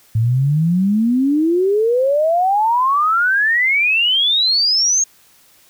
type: exponential sweep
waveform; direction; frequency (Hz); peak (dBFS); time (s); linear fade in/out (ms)
sine; up; 107.9 to 6600; -12; 0.15-5.04; 5
effects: white hiss -51 dBFS RMS until 5.69 s